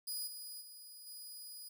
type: tone with level steps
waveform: 15% pulse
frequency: 4940 Hz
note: D#8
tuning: 13 cents flat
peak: -32 / -39 / -45 / -41 dBFS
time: 0.07-1.69 s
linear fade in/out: 10 ms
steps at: 0.26 / 0.6 / 1.06 s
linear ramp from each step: 20 ms
effects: none